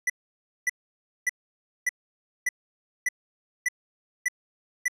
square tone bursts, 1975.5 Hz, B6, in tune, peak -22 dBFS, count 9, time 0.07-4.882 s, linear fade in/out 5 ms, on 28 ms, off 570 ms, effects low-pass 12000 Hz 12 dB/octave

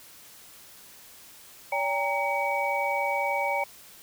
sine tone cluster, 571 / 798 / 928 / 2265 Hz, D5 / G5 / A#5 / C#7, -49 / +31 / -8 / +37 cents, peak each -30 dBFS, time 1.72-3.64 s, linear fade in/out 5 ms, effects white hiss -50 dBFS RMS until 4.02 s

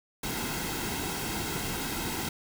pink noise with comb filter, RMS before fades -33 dBFS, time 0.23-2.29 s, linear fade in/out 5 ms, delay 1.7 ms, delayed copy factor -0.6, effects none

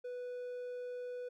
triangle tone, 493.9 Hz, B4, in tune, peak -38 dBFS, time 0.04-1.29 s, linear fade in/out 10 ms, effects none

